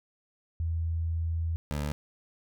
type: tone pair in turn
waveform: sine / 20% pulse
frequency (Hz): 82.41 / 73.42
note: E2 / D2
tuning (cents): 0 / 0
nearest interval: major second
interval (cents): 200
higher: first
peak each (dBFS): -27 / -25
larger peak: second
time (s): 0.6-1.56 / 1.71-1.92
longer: first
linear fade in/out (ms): 0
effects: none